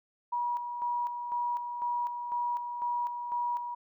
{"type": "tone with tremolo", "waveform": "sine", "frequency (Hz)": 963, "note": "B5", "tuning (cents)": -44, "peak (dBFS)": -28, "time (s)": [0.32, 3.75], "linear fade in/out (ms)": 10, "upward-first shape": "square", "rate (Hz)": 2, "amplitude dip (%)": 50, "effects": []}